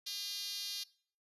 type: tone with high-pass filter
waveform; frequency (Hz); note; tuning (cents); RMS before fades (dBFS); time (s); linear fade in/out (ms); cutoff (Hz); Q
5% pulse; 404.1; G#4; -47; -41; 0.06-0.84; 10; 4300; 2.3
effects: noise-tail reverb RT60 0.5 s tail -22 dB re dry + resampled to 32000 Hz